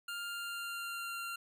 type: tone with pitch glide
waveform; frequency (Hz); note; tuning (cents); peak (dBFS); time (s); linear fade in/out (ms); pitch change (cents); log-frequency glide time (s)
25% pulse; 1400 to 1383.1; F6 to F6; +4 to -17; -35; 0.08-1.36; 5; -21; 0.26-1.18
effects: none